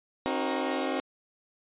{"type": "chord", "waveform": "20% pulse", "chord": "C half-diminished seventh", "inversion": "none", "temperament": "equal with one note detuned", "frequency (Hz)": [267.3, 311.1, 370, 466.2], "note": ["C4", "Eb4", "Gb4", "Bb4"], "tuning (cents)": [37, 0, 0, 0], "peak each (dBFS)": [-26, -29, -29, -32], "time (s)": [0.26, 1], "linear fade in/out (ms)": 0, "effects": ["resampled to 8000 Hz"]}